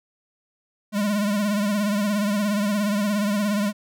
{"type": "tone with vibrato", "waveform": "square", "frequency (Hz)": 205.8, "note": "G#3", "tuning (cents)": -16, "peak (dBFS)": -21, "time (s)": [0.92, 3.73], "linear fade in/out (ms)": 50, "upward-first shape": "triangle", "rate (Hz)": 17, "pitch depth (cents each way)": 82, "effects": []}